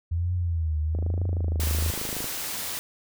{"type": "tone with vibrato", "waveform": "sine", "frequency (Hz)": 82.7, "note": "E2", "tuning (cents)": 6, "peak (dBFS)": -23, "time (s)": [0.11, 1.91], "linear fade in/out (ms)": 10, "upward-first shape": "triangle", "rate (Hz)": 1.1, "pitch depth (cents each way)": 150}
{"type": "click train", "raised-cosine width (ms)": 2, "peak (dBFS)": -22, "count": 35, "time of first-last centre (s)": [0.95, 2.243], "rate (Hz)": 26.3}
{"type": "noise", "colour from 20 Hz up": "white", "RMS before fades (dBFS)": -32, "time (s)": [1.6, 2.79], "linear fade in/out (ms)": 0}
{"effects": []}